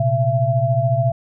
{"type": "tone cluster", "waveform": "sine", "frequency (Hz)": [118.2, 132.2, 673], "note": ["A#2", "C3", "E5"], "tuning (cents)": [24, 18, 36], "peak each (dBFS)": -19, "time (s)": [0, 1.12], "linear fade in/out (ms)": 5, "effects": []}